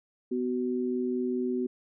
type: tone pair together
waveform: sine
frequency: 249.7 / 374.1 Hz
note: B3 / F#4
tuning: +19 / +19 cents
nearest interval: perfect fifth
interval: 700 cents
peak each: -29 / -30 dBFS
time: 0.31-1.67 s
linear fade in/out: 10 ms
effects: none